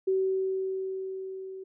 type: tone with level ramp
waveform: sine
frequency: 380.5 Hz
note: F#4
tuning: 48 cents sharp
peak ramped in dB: -22 to -38 dBFS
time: 0.07-1.64 s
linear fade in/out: 10 ms
effects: none